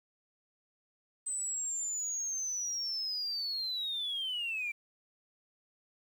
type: linear sweep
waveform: sine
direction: down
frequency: 8150 to 2326 Hz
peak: -32 dBFS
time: 1.26-4.72 s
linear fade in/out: 10 ms
effects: tanh soft clip ceiling -28 dBFS + 10-bit